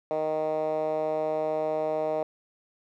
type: tone with band-pass filter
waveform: 10% pulse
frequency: 155.56 Hz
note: D#3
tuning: in tune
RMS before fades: -28 dBFS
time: 0.11-2.23 s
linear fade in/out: 0 ms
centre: 590 Hz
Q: 3.4
effects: none